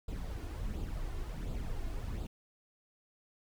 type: noise with flanger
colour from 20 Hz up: brown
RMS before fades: -38 dBFS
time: 0.08-2.27 s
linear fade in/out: 5 ms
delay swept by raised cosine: 0.25 to 2.85 ms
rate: 1.4 Hz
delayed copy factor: +0.55
effects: none